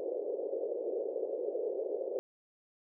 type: band-pass noise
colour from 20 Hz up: pink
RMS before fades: -36 dBFS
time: 0-2.19 s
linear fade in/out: 0 ms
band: 400 to 540 Hz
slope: 48 dB/octave
effects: none